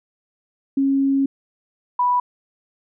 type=tone pair in turn; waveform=sine; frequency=273.4 / 984.8 Hz; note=C#4 / B5; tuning=-24 / -5 cents; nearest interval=octave + minor seventh; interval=2219 cents; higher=second; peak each=-15 dBFS; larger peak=neither; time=0.77-1.26 / 1.99-2.2 s; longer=first; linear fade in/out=5 ms; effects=none